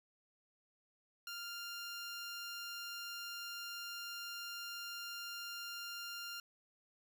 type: tone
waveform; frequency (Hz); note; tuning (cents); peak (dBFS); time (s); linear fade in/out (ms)
15% pulse; 1396.9; F6; 0; -37; 1.27-6.4; 2
effects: none